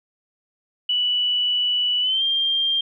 sine tone with pitch glide, 2958 to 3189 Hz, F#7 to G7, -1 to +29 cents, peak -18 dBFS, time 0.89-2.81 s, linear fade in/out 5 ms, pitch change +130 cents, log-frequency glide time 2.01-2.23 s, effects none

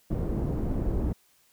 pink low-pass noise, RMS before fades -28 dBFS, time 0.1-1.13 s, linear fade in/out 10 ms, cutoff 370 Hz, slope 12 dB/octave, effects white hiss -64 dBFS RMS until 1.52 s

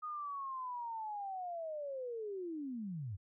sine linear sweep, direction down, 1244.5 to 87.31 Hz, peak -39 dBFS, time 0.02-3.17 s, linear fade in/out 20 ms, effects none

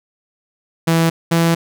sawtooth tone pair in turn, 164.81 / 166.82 Hz, E3 / E3, 0 / +21 cents, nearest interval unison, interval 21 cents, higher second, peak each -8 dBFS, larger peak neither, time 0.87-1.1 / 1.31-1.55 s, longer second, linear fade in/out 10 ms, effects none

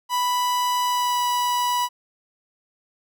45% pulse tone with pitch glide, 987.8 to 981.5 Hz, B5 to B5, 0 to -11 cents, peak -20 dBFS, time 0.09-1.89 s, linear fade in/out 50 ms, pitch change -11 cents, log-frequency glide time 0.84-1.23 s, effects none

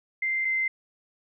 sine tone pair in turn, 2087 / 2076 Hz, C7 / C7, -5 / -14 cents, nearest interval unison, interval 9 cents, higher first, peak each -24 / -23 dBFS, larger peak second, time 0.22-0.45 / 0.45-0.68 s, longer neither, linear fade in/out 5 ms, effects none

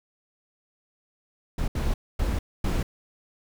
brown noise bursts at uneven times, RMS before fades -25 dBFS, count 4, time 1.58-1.68 / 1.75-1.94 / 2.19-2.39 / 2.64-2.83 s, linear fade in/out 5 ms, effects none

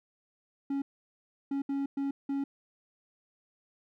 triangle tone bursts at uneven times, 277.2 Hz, C#4, in tune, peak -27 dBFS, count 5, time 0.7-0.82 / 1.51-1.62 / 1.69-1.86 / 1.97-2.11 / 2.29-2.44 s, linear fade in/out 5 ms, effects none

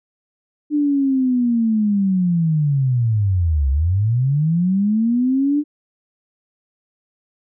sine linear two-way sweep, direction down then up, 300 to 65.3 to 300 Hz, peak -14 dBFS, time 0.7-5.64 s, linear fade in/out 50 ms, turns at 3.7 s, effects none

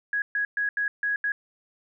sine tone bursts at uneven times, 1663 Hz, G#6, 2 cents sharp, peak -23 dBFS, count 6, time 0.13-0.22 / 0.35-0.45 / 0.57-0.69 / 0.77-0.88 / 1.03-1.16 / 1.24-1.32 s, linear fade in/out 2 ms, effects none

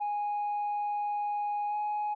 sine tone with pitch glide, 827 to 837.1 Hz, G#5 to G#5, -8 to +13 cents, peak -27 dBFS, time 0-2.15 s, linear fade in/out 20 ms, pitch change +21 cents, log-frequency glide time 1.68-1.75 s, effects tanh soft clip ceiling -27 dBFS

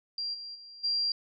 sine tone with level steps, 4752 Hz, D8, 20 cents sharp, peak -31 / -39 / -46 / -26 dBFS, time 0.18-1.12 s, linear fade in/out 2 ms, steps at 0.33 / 0.54 / 0.83 s, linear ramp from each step 20 ms, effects none

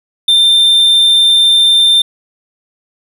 triangle tone, 3586 Hz, A7, 32 cents sharp, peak -4 dBFS, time 0.28-2.02 s, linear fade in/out 5 ms, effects none

